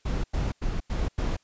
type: noise bursts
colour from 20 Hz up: brown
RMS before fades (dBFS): -27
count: 5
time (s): 0.05-1.368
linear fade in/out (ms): 10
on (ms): 190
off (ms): 92
effects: white hiss -66 dBFS RMS until 1.43 s + resampled to 16000 Hz